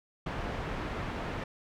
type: low-pass noise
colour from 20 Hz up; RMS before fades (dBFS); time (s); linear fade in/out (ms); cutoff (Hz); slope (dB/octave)
pink; -36; 0.26-1.44; 5; 2100; 12
effects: none